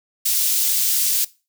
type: high-pass noise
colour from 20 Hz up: white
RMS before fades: -19 dBFS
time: 0.25-1.25 s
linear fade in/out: 10 ms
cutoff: 4200 Hz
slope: 12 dB/octave
effects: noise-tail reverb RT60 0.3 s tail -20 dB re dry